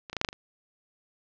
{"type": "clicks", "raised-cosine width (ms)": 0.2, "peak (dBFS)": [-22, -19, -12, -7, -7, -12, -25], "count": 7, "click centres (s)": [0.098, 0.13, 0.167, 0.214, 0.248, 0.288, 0.329], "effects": ["low-pass 5000 Hz 12 dB/octave"]}